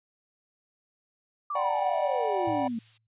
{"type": "exponential sweep", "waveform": "sine", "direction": "down", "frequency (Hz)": [1209, 220], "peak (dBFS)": -29, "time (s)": [1.5, 2.79], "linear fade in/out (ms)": 5}
{"type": "chord", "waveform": "triangle", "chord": "G major seventh", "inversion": "second", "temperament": "equal with one note detuned", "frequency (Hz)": [587.3, 740, 784, 966.9], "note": ["D5", "F#5", "G5", "B5"], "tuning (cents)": [0, 0, 0, -37], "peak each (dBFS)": [-29, -29, -31, -32], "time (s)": [1.55, 2.68], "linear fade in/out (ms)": 5}
{"type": "noise", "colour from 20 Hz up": "violet", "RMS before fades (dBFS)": -42, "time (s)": [1.74, 2.98], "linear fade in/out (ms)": 10}
{"type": "tone with exponential decay", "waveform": "sine", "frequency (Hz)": 111.3, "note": "A2", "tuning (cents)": 20, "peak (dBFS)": -35, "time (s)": [2.47, 3.07], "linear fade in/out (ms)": 5, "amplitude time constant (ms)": 130}
{"effects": ["resampled to 8000 Hz"]}